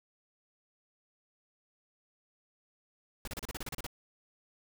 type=noise bursts; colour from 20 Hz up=pink; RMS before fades=-39 dBFS; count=11; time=3.25-3.866 s; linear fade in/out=2 ms; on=26 ms; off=33 ms; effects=none